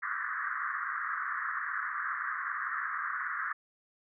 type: band-pass noise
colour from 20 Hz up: pink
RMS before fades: -35 dBFS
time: 0.02-3.53 s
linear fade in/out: 10 ms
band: 1100 to 1900 Hz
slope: 96 dB/octave
effects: none